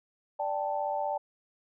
sine chord, D suspended fourth, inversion none, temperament equal, 587.3 / 784 / 880 Hz, D5 / G5 / A5, 0 / 0 / 0 cents, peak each -33 dBFS, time 0.39-1.18 s, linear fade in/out 10 ms, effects none

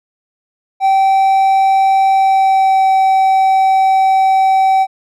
triangle tone with pitch glide, 774 to 767.3 Hz, G5 to G5, -22 to -37 cents, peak -6 dBFS, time 0.8-4.87 s, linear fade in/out 50 ms, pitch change -15 cents, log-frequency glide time 2.11-2.89 s, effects none

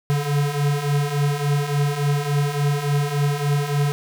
square beating tone pair, 141.9 / 145.4 Hz, C#3 / D3, +41 / -17 cents, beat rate 3.5 Hz, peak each -25 / -21 dBFS, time 0.1-3.92 s, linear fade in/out 0 ms, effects 8-bit

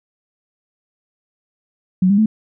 sine tone with pitch steps, 185 / 200.6 / 217.5 Hz, F#3 / G3 / A3, 0 / +40 / -20 cents, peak -10 dBFS, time 2.02-2.26 s, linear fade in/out 5 ms, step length 80 ms, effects none

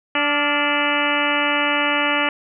harmonic tone with a mistuned harmonic, 292 Hz, D4, 10 cents flat, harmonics 1 / 2 / 3 / 4 / 5 / 6 / 7 / 8 / 9 / 10, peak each -26 / -26 / -26 / -26 / -26 / -26 / -26 / -26 / -26 / -26 dBFS, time 0.15-2.29 s, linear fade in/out 2 ms, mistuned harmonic 5, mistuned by -63 cents, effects none

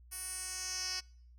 10% pulse tone with band-pass filter sweep, 370 Hz, F#4, in tune, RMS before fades -40 dBFS, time 0.11-1.01 s, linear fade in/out 20 ms, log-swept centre 11000 to 4800 Hz, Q 3, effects noise-tail reverb RT60 0.6 s tail -26 dB re dry + added 60 Hz sine -55 dBFS peak until 1.38 s

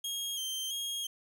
sawtooth tone with vibrato, 3199 Hz, G7, 34 cents sharp, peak -31 dBFS, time 0.04-1.07 s, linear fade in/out 5 ms, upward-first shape square, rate 1.5 Hz, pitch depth 34 cents each way, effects none

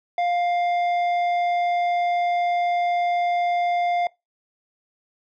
sine tone with tanh clipping, 702 Hz, F5, 9 cents sharp, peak -21 dBFS, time 0.18-4.07 s, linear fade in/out 2 ms, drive 9 dB, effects noise-tail reverb RT60 0.2 s tail -22 dB re dry

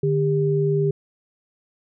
sine tone pair together, 149.6 / 399.4 Hz, D3 / G4, +32 / +32 cents, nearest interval octave + perfect fourth, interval 1700 cents, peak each -20 dBFS, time 0.03-0.91 s, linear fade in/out 5 ms, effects none

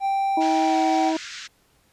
triangle tone with pitch glide, 784 to 765.2 Hz, G5 to G5, 0 to -42 cents, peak -18 dBFS, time 0-1.13 s, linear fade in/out 50 ms, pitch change -42 cents, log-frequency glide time 0.66-0.75 s
harmonic tone, 320 Hz, D#4, 49 cents sharp, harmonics 1 / 2 / 3, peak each -22 / -28 / -32 dBFS, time 0.37-1.17 s, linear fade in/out 5 ms
pink band-pass noise, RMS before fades -37 dBFS, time 0.4-1.48 s, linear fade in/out 20 ms, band 1400 to 6900 Hz, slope 48 dB/octave
effects pink hiss -62 dBFS RMS until 1.92 s + resampled to 32000 Hz

